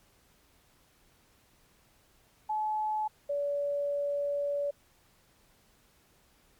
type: tone pair in turn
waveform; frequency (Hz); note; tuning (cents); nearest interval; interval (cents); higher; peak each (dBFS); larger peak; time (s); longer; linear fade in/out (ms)
sine; 858 / 572.6; A5 / D5; -44 / -44; perfect fifth; 700; first; -28; neither; 2.49-3.08 / 3.29-4.71; second; 10
effects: pink hiss -65 dBFS RMS until 6.59 s + MP3 96 kbps